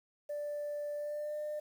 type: tone with pitch glide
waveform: sine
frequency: 587.3 to 601 Hz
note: D5 to D5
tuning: 0 to +40 cents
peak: -34 dBFS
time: 0.29-1.6 s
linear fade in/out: 10 ms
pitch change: +40 cents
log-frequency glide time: 0.95-1.38 s
effects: tanh soft clip ceiling -33 dBFS + 10-bit